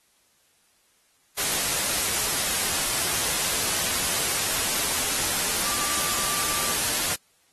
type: tone in noise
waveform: sine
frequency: 1176 Hz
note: D6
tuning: 2 cents sharp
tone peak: -35 dBFS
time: 5.64-6.75 s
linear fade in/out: 20 ms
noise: white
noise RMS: -25 dBFS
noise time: 1.37-7.16 s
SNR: -13 dB
effects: white hiss -64 dBFS RMS until 7.52 s + AAC 32 kbps